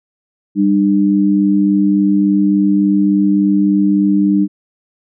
sine tone pair together, 197.33 / 300.8 Hz, G3 / D4, +12 / +42 cents, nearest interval perfect fifth, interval 730 cents, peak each -12 dBFS, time 0.55-4.48 s, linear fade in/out 50 ms, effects none

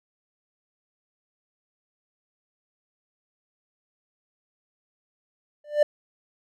triangle tone with exponential growth, 593 Hz, D5, 17 cents sharp, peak -10 dBFS, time 5.64-5.83 s, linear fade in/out 5 ms, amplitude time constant 41 ms, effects none

